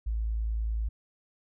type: tone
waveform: sine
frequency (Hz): 55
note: A1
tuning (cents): 0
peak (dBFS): -27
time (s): 0.06-0.89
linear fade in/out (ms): 10
effects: none